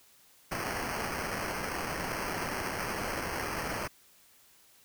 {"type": "noise with sample-and-hold", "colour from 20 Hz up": "white", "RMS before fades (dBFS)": -35, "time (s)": [0.51, 3.88], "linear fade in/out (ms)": 10, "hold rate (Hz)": 3675, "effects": ["white hiss -61 dBFS RMS until 4.84 s"]}